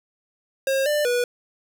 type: tone with pitch steps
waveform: square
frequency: 538 / 594 / 487.2 Hz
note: C5 / D5 / B4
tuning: +48 / +20 / -24 cents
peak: -20 dBFS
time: 0.67-1.24 s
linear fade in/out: 2 ms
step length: 190 ms
effects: none